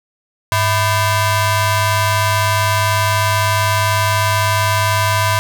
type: ring-modulated tone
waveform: sawtooth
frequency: 549 Hz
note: C#5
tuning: 17 cents flat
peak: -6 dBFS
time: 0.52-5.39 s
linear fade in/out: 0 ms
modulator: 447 Hz
effects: none